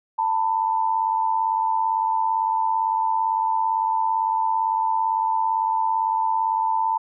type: tone pair together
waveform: sine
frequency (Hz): 892.2 / 990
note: A5 / B5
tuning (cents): +24 / +4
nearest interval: major second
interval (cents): 180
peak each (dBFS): -20 / -25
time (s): 0.18-6.98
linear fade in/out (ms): 10
effects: none